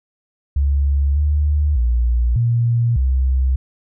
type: tone with pitch steps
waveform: sine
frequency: 70.1 / 73.9 / 59.5 / 117.9 / 65 Hz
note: C#2 / D2 / A#1 / A#2 / C2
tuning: +20 / +11 / +36 / +20 / -11 cents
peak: -13 dBFS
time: 0.56-3.56 s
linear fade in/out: 5 ms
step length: 600 ms
effects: none